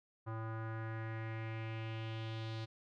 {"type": "tone with low-pass filter sweep", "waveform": "square", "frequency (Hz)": 111.7, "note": "A2", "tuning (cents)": 27, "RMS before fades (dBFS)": -42, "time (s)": [0.26, 2.66], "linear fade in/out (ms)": 20, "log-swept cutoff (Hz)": [1200, 4100], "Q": 2.9, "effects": []}